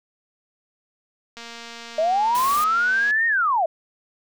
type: click train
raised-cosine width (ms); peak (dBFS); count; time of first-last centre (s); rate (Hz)
0.2; -21; 406; 1.37-3.108; 233
type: linear two-way sweep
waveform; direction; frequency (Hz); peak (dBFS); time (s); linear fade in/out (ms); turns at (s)
sine; up then down; 612 to 1864.7 to 612; -17; 1.98-3.66; 5; 3.27
type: noise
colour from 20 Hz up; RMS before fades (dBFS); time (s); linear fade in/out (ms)
white; -31; 2.35-2.64; 0
effects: none

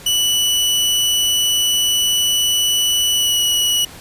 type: tone with pitch glide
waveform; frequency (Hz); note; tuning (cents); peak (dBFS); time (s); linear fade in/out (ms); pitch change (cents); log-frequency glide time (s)
sawtooth; 2960 to 2933; F#7 to F#7; 0 to -16; -11; 0.06-3.85; 5; -16; 3.14-3.39
effects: pink hiss -38 dBFS RMS until 4 s + resampled to 32000 Hz

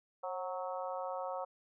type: harmonic tone with a mistuned harmonic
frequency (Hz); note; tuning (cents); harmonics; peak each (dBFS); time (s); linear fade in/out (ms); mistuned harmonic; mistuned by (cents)
185; F#3; 0; 3 / 4 / 5 / 6 / 7; -40 / -42 / -44 / -46 / -47; 0.23-1.45; 10; 3; -43
effects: none

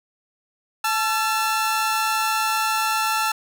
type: tone pair together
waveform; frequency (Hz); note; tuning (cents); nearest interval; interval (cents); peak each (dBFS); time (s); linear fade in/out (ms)
sawtooth; 872 / 1348.2; A5 / E6; -16 / +39; minor sixth; 755; -19; 0.84-3.32; 5
effects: none

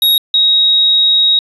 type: tone pair in turn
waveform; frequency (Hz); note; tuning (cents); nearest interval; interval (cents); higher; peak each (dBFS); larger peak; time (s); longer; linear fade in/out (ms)
square / sine; 3774 / 3788; A#7 / A#7; +21 / +27; unison; 6; second; -8 / -7; second; 0.02-0.18 / 0.34-1.39; second; 2
effects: resampled to 32000 Hz + 8-bit

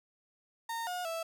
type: tone with pitch steps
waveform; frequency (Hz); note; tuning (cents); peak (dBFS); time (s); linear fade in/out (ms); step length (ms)
35% pulse; 919 / 719 / 659; A#5 / F#5 / E5; -25 / -50 / -1; -33; 0.69-1.23; 5; 180
effects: none

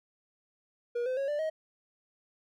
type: tone with pitch steps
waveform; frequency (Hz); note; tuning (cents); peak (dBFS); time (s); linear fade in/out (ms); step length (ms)
triangle; 478.4 / 512.7 / 549.5 / 589 / 631.3; A#4 / C5 / C#5 / D5 / D#5; +45 / -35 / -15 / +5 / +25; -27; 0.95-1.5; 10; 110
effects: none

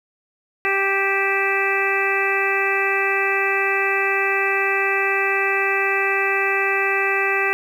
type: harmonic tone with a mistuned harmonic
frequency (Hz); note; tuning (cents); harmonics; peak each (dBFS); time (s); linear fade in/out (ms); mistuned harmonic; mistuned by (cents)
392; G4; 0; 1 / 2 / 3 / 4 / 5 / 6 / 7; -24 / -27 / -27 / -26 / -22 / -27 / -25; 0.65-7.53; 0; 7; -76
effects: 8-bit

